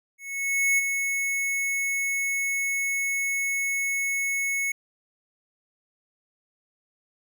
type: tone with ADSR envelope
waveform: square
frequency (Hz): 2200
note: C#7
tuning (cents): -14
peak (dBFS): -19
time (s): 0.18-4.72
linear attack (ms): 600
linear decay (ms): 23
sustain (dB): -6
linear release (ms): 5
effects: none